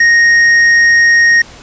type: tone with hard clipping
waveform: triangle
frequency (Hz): 1864.7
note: A#6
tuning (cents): 0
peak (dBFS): -6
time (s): 0-1.42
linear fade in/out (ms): 5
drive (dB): 8
effects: pink hiss -35 dBFS RMS until 1.62 s + resampled to 16000 Hz